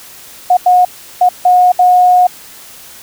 sine tone bursts at uneven times, 724 Hz, F#5, 38 cents flat, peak -4 dBFS, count 5, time 0.5-0.57 / 0.66-0.85 / 1.21-1.29 / 1.45-1.72 / 1.79-2.27 s, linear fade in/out 5 ms, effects white hiss -35 dBFS RMS until 3.02 s

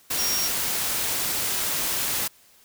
sine tone in noise, 5600 Hz, F8, 4 cents sharp, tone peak -25 dBFS, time 0.18-0.48 s, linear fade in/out 10 ms, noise white, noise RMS -26 dBFS, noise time 0.1-2.28 s, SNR -2 dB, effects white hiss -56 dBFS RMS until 2.64 s

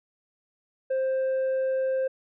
sine tone with tanh clipping, 526 Hz, C5, 9 cents sharp, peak -24 dBFS, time 0.9-2.08 s, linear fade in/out 10 ms, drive 3 dB, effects none

